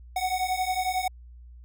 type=beating tone pair; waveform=square; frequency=737 / 748 Hz; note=F#5 / F#5; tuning=-7 / +19 cents; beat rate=11 Hz; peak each=-29 dBFS; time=0.16-1.08 s; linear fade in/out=5 ms; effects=added 60 Hz sine -44 dBFS peak until 1.64 s